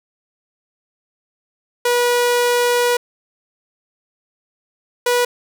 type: tone pair in turn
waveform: sawtooth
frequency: 485.1 / 487.5 Hz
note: B4 / B4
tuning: -31 / -23 cents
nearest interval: unison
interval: 8 cents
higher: second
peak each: -10 dBFS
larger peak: neither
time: 1.85-2.97 / 5.06-5.25 s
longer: first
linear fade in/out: 5 ms
effects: none